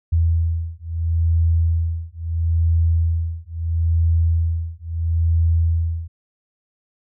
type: beating tone pair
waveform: sine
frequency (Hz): 82.41 / 83.16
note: E2 / E2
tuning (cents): 0 / +16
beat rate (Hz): 0.75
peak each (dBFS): -19 / -19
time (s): 0.12-6.08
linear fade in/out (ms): 10
effects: none